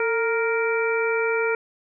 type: harmonic tone with a mistuned harmonic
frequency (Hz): 466.2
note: A#4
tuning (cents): 0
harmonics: 1 / 2 / 3 / 4 / 5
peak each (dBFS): -22 / -31 / -27 / -35 / -28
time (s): 0-1.55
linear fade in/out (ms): 2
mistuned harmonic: 1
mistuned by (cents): -56
effects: none

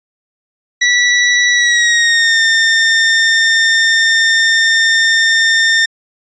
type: tone with pitch glide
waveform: sawtooth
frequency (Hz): 1952 to 1810.8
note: B6 to A6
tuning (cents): -21 to +49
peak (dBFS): -5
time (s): 0.81-5.86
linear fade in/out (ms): 10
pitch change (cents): -130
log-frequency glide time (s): 1.51-2.41
effects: resampled to 16000 Hz

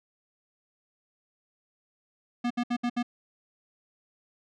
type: tone bursts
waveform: square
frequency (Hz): 241.4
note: B3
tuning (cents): -39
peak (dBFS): -26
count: 5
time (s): 2.44-3.029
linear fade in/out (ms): 10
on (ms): 65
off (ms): 66
effects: low-pass 4000 Hz 12 dB/octave

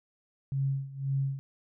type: tone with tremolo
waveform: sine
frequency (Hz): 136.6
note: C#3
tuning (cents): -25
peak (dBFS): -25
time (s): 0.52-1.39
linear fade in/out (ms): 0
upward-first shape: sine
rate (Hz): 1.9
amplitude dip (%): 85
effects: none

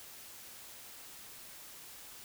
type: silence
effects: white hiss -51 dBFS RMS until 2.24 s

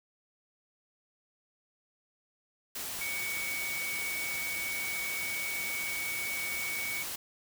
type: tone in noise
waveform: sine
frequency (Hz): 2245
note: C#7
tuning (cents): +21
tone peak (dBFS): -34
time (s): 3.01-7.03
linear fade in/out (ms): 5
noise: white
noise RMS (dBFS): -38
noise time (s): 2.75-7.16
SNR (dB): +1
effects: none

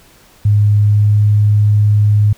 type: tone with pitch glide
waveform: sine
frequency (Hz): 103.83 to 104.49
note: G#2 to G#2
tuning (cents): 0 to +11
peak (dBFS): -7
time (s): 0.45-2.33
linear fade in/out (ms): 5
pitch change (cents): +11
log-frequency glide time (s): 0.79-1.14
effects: pink hiss -46 dBFS RMS until 2.37 s

